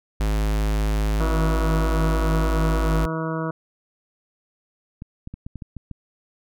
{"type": "tone", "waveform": "square", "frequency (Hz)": 52.6, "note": "G#1", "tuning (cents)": 23, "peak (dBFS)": -20, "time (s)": [0.2, 3.06], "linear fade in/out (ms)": 5}
{"type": "harmonic tone", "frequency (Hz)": 161.1, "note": "E3", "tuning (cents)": -39, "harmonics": [1, 2, 3, 4, 6, 7, 8, 9], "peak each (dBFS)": [-27, -30, -32, -33, -35, -35, -36, -37], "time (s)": [1.2, 3.51], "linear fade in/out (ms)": 5}
{"type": "clicks", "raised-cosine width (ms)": 5, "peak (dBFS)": -22, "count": 8, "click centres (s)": [5.021, 5.274, 5.34, 5.465, 5.557, 5.622, 5.767, 5.913]}
{"effects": []}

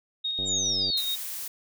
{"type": "tone with tremolo", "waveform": "sine", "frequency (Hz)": 3729, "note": "A#7", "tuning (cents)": 0, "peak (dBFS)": -26, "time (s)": [0.24, 1.16], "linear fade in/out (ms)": 10, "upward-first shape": "square", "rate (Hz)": 7.2, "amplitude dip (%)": 25}
{"type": "click train", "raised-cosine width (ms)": 2, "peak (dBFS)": -26, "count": 50, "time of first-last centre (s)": [0.39, 0.901], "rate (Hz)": 95.9}
{"type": "exponential sweep", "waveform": "sine", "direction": "down", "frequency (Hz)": [7460, 3900], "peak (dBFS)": -26, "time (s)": [0.45, 1.03], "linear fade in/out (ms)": 50}
{"type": "noise", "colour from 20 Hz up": "blue", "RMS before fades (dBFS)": -35, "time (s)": [0.97, 1.48], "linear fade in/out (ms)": 5}
{"effects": []}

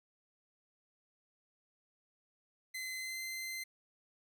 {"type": "tone with pitch glide", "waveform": "sawtooth", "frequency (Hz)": [2048, 2071], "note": ["C7", "C7"], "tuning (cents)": [-38, -18], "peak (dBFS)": -36, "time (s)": [2.74, 3.64], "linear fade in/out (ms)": 10, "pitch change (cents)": 20, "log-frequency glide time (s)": [2.96, 3.19], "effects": []}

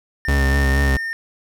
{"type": "tone with pitch glide", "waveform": "triangle", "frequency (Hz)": [1803, 1818.7], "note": ["A6", "A#6"], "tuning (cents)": [42, -43], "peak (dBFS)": -21, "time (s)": [0.25, 1.13], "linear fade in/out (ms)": 0, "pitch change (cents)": 15, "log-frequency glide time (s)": [0.51, 0.68]}
{"type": "tone with vibrato", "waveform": "40% pulse", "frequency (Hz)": 68.4, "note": "C#2", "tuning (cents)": -23, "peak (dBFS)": -14, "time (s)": [0.28, 0.97], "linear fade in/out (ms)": 5, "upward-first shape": "sine", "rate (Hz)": 4.2, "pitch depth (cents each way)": 41}
{"effects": []}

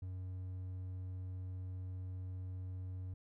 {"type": "tone", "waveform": "triangle", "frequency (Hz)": 92.5, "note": "F#2", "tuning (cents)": 0, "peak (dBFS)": -39, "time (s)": [0.02, 3.14], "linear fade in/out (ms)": 5, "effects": []}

